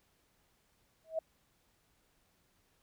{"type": "tone with exponential growth", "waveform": "sine", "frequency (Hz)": 643, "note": "E5", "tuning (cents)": -43, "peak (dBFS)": -28, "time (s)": [1.04, 1.19], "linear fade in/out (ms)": 5, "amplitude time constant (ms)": 31, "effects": ["pink hiss -73 dBFS RMS until 2.82 s"]}